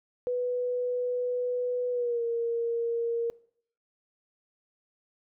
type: tone with pitch glide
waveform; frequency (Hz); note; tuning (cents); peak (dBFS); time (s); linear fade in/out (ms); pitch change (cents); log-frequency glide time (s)
sine; 493.9 to 466.2; B4 to A#4; 0 to 0; -26; 0.27-3.3; 0; -100; 1.91-2.23
effects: noise-tail reverb RT60 0.6 s tail -23 dB re dry